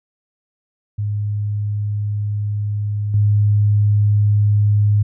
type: tone with level steps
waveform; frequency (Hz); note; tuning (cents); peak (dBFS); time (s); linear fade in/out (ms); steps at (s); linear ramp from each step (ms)
sine; 103.83; G#2; 0; -18 / -11; 0.98-5.03; 10; 3.14; 2
effects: none